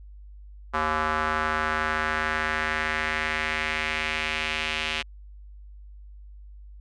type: tone with band-pass filter sweep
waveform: square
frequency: 77.78 Hz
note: D#2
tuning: in tune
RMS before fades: -27 dBFS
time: 0.73-5.03 s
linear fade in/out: 20 ms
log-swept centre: 1200 to 2800 Hz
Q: 2.4
effects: added 50 Hz sine -42 dBFS peak until 6.8 s + resampled to 24000 Hz